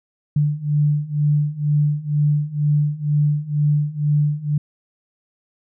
sine beating tone pair, 146.83 / 148.93 Hz, D3 / D3, 0 / +25 cents, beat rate 2.1 Hz, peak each -20 / -18 dBFS, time 0.36-4.58 s, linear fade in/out 5 ms, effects none

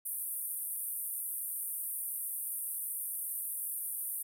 white band-pass noise, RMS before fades -38 dBFS, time 0.05-4.23 s, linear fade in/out 10 ms, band 8900 to 15000 Hz, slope 96 dB/octave, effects none

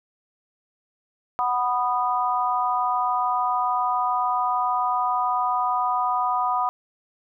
sine chord, B major, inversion second, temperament just, 740.8 / 987.8 / 1234.7 Hz, F#5 / B5 / D#6, +2 / 0 / -14 cents, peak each -25 / -24 / -25 dBFS, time 1.39-6.69 s, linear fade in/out 0 ms, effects none

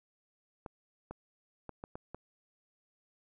clicks, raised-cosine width 1 ms, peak -28 dBFS, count 6, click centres 0.662 / 1.11 / 1.693 / 1.839 / 1.955 / 2.146 s, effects none

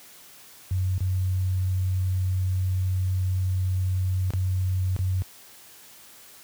sine tone with dropouts, 93 Hz, F#2, 9 cents sharp, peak -21 dBFS, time 0.71-5.22 s, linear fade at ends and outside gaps 0 ms, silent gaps 0.979-1.006 / 4.305-4.336 / 4.964-4.99 s, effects white hiss -49 dBFS RMS until 6.43 s + high-pass 60 Hz 12 dB/octave

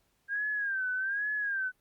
sine tone with vibrato, 1600 Hz, G6, 35 cents sharp, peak -29 dBFS, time 0.28-1.72 s, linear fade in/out 50 ms, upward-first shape sine, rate 1.2 Hz, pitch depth 110 cents each way, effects pink hiss -73 dBFS RMS until 1.8 s + Opus 48 kbps

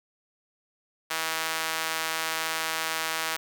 sawtooth tone with high-pass filter, 161 Hz, E3, 41 cents flat, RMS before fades -30 dBFS, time 1.1-3.37 s, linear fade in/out 10 ms, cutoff 1200 Hz, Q 0.76, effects none

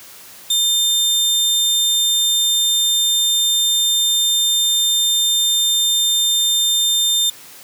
sawtooth tone, 3600 Hz, A7, 39 cents sharp, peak -11 dBFS, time 0.5-7.3 s, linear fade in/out 5 ms, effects white hiss -40 dBFS RMS until 7.63 s + high-pass 80 Hz 12 dB/octave

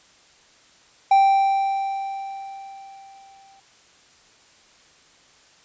triangle tone with exponential decay, 783 Hz, G5, 2 cents flat, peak -9 dBFS, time 1.11-3.6 s, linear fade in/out 5 ms, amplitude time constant 540 ms, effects white hiss -54 dBFS RMS until 5.64 s + resampled to 16000 Hz

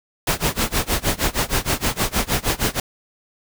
pink noise with tremolo, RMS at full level -18 dBFS, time 0.27-2.8 s, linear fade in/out 2 ms, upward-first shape sine, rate 6.4 Hz, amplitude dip 95%, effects none

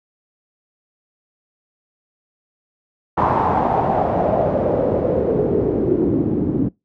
pink noise with low-pass filter sweep, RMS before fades -17 dBFS, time 3.17-6.69 s, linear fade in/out 10 ms, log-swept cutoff 1000 to 280 Hz, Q 4.1, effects noise-tail reverb RT60 0.2 s tail -24 dB re dry + high-pass 100 Hz 12 dB/octave

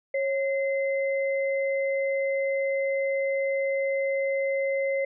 sine tone pair together, 546.2 / 2062 Hz, C#5 / C7, -26 / -26 cents, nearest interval octave + major seventh, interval 2300 cents, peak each -24 / -32 dBFS, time 0.14-5.05 s, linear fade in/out 5 ms, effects none

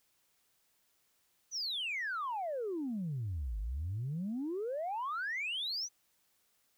sine exponential two-way sweep, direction down then up, 6180 to 48.95 to 6180 Hz, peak -33 dBFS, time 1.51-5.89 s, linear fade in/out 50 ms, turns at 3.59 s, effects tanh soft clip ceiling -31 dBFS + white hiss -74 dBFS RMS until 6.77 s

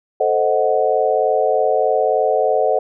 sine chord, A diminished seventh, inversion none, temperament equal, 440 / 523.3 / 622.3 / 740 Hz, A4 / C5 / Eb5 / Gb5, 0 / 0 / 0 / 0 cents, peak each -19 dBFS, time 0.2-2.79 s, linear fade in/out 5 ms, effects none

